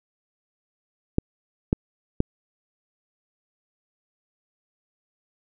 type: clicks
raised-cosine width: 3 ms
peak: -6 dBFS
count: 3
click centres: 1.184 / 1.729 / 2.204 s
effects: none